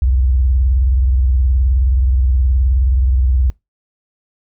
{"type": "tone with vibrato", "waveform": "sine", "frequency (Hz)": 64, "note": "C2", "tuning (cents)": -38, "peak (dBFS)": -10, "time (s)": [0.02, 3.5], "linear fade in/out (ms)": 0, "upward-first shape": "sine", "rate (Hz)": 19, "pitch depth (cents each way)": 210, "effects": ["noise-tail reverb RT60 0.2 s tail -24 dB re dry"]}